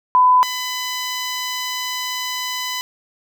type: tone pair in turn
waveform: sine / 10% pulse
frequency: 1003 / 1003 Hz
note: B5 / B5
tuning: +26 / +26 cents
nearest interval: unison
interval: 0 cents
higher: neither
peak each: -9 / -14 dBFS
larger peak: first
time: 0.15-0.43 / 0.43-2.81 s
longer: second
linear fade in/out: 0 ms
effects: none